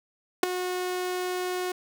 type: tone with ADSR envelope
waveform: sawtooth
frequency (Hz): 363.7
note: F#4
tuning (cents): -30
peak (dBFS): -10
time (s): 0.43-1.72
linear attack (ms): 4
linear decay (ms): 8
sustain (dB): -14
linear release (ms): 5
effects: none